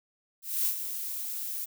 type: noise with ADSR envelope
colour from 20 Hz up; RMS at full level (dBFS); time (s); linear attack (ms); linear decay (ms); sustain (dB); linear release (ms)
violet; -26; 0.42-1.66; 240; 84; -9; 20
effects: none